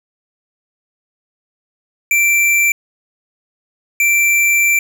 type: tone bursts at uneven times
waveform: square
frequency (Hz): 2347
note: D7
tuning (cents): -2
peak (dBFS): -11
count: 2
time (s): 2.11-2.72 / 4-4.79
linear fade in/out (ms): 2
effects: none